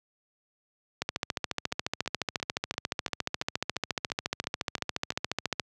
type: two click trains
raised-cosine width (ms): 0.2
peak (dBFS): -24 / -11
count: 11 / 66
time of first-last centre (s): 1.72-5.121 / 1.02-5.597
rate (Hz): 2.94 / 14.2
effects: high-pass 80 Hz 12 dB/octave